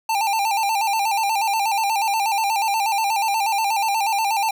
square tone with vibrato, 844 Hz, G#5, 28 cents sharp, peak -19 dBFS, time 0.09-4.51 s, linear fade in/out 5 ms, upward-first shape square, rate 8.3 Hz, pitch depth 94 cents each way, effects none

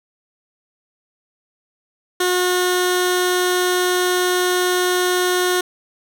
15% pulse tone with notch filter, 361.8 Hz, F#4, 39 cents flat, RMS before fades -18 dBFS, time 2.2-5.61 s, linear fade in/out 5 ms, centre 860 Hz, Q 1.2, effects none

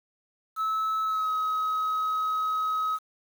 sine tone with pitch glide, 1300 to 1272.5 Hz, E6 to D#6, -24 to +39 cents, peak -22 dBFS, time 0.56-2.99 s, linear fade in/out 50 ms, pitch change -37 cents, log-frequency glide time 1.03-1.29 s, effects tanh soft clip ceiling -24 dBFS + 8-bit

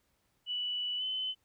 sine tone with pitch glide, 2960 to 3038 Hz, F#7 to F#7, 0 to +45 cents, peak -32 dBFS, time 0.46-1.35 s, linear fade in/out 50 ms, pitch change +45 cents, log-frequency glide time 0.98-1.03 s, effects pink hiss -75 dBFS RMS until 1.44 s

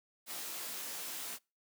white noise with comb filter, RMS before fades -42 dBFS, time 0.26-1.39 s, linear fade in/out 50 ms, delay 16 ms, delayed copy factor +0.6, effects noise-tail reverb RT60 0.3 s tail -26 dB re dry + high-pass 200 Hz 12 dB/octave

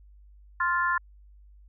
sine chord, F major, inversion second, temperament just, 1047.7 / 1396.9 / 1746.1 Hz, C6 / F6 / A6, +2 / 0 / -14 cents, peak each -26 / -28 / -28 dBFS, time 0.6-0.98 s, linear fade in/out 5 ms, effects added 50 Hz sine -50 dBFS peak until 1.68 s

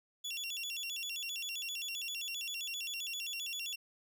30% pulse tone with vibrato, 3067 Hz, G7, 38 cents flat, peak -35 dBFS, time 0.24-3.76 s, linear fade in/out 10 ms, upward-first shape square, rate 7.6 Hz, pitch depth 190 cents each way, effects none

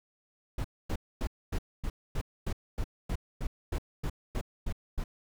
brown noise bursts, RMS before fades -31 dBFS, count 15, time 0.58-5.04 s, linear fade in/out 5 ms, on 64 ms, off 250 ms, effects none

